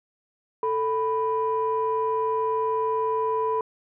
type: tone pair together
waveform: sine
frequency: 441.7 / 991 Hz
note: A4 / B5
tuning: +7 / +6 cents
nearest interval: octave + major second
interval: 1399 cents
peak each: -24 dBFS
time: 0.63-3.61 s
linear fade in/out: 2 ms
effects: tanh soft clip ceiling -15 dBFS